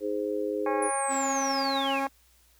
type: chord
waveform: sine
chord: Ab major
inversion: second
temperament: just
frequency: 311.5 / 415.3 / 519.1 Hz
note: Eb4 / Ab4 / C5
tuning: +2 / 0 / -14 cents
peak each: -33 / -30 / -32 dBFS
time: 0-0.91 s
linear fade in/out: 50 ms
type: harmonic tone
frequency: 273.4 Hz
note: C#4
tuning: 24 cents flat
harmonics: 2 / 3 / 4 / 5 / 6 / 7 / 8 / 9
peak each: -33 / -30 / -33 / -45 / -39 / -48 / -44 / -47 dBFS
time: 0.66-2.07 s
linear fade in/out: 2 ms
type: linear sweep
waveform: sine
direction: down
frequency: 9860 to 2349 Hz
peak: -31 dBFS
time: 0.82-2 s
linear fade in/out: 5 ms
type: tone with pitch glide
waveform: 45% pulse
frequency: 268.2 to 271.2 Hz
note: C4 to C#4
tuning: +43 to -38 cents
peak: -32 dBFS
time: 1.08-2.09 s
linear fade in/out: 50 ms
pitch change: +19 cents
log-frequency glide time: 1.38-1.92 s
effects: added 60 Hz sine -63 dBFS peak until 2.59 s + white hiss -63 dBFS RMS until 2.59 s